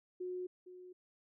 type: tone with echo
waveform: sine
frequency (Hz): 363.7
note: F#4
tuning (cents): -30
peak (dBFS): -38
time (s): 0.2-0.47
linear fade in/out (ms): 10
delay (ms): 460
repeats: 1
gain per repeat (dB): -12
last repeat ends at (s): 0.93
effects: none